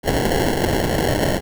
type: noise with sample-and-hold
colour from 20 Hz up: white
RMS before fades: -19 dBFS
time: 0.03-1.41 s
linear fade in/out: 50 ms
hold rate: 1225 Hz
effects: none